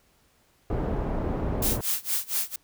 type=low-pass noise; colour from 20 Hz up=pink; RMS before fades=-28 dBFS; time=0.7-1.81 s; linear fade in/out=2 ms; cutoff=710 Hz; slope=12 dB/octave
type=noise with tremolo; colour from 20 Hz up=blue; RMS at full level=-25 dBFS; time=1.62-2.56 s; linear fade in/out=5 ms; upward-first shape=sine; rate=4.3 Hz; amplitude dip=95%
effects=pink hiss -64 dBFS RMS until 2.63 s